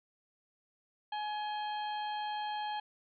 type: harmonic tone with a mistuned harmonic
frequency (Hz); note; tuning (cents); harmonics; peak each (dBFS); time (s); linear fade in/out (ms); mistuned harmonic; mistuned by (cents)
843; G#5; +26; 1 / 2 / 3 / 4 / 5; -35 / -46 / -52 / -46 / -53; 1.12-2.8; 5; 4; -89
effects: none